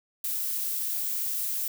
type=noise; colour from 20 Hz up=violet; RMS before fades=-30 dBFS; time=0.24-1.68 s; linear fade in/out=2 ms; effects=none